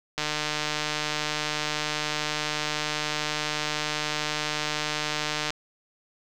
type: click train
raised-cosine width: 0.2 ms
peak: -10 dBFS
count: 805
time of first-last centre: 0.18-5.505 s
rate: 151 Hz
effects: none